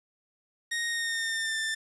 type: tone with pitch glide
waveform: sawtooth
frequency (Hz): 1864.7 to 1780.5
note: A#6 to A6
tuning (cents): 0 to +20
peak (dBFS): -25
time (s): 0.71-1.75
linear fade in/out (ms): 10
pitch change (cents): -80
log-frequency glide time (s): 0.88-1.58
effects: resampled to 24000 Hz + 9-bit